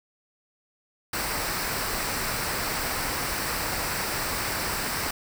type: noise with comb filter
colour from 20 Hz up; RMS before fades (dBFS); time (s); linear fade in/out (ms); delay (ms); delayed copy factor
pink; -29; 1.13-5.11; 5; 0.3; -0.5
effects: none